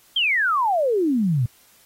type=exponential sweep; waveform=sine; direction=down; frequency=3266 to 113.3 Hz; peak=-17 dBFS; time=0.16-1.46 s; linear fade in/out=5 ms; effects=white hiss -55 dBFS RMS until 1.85 s + AAC 48 kbps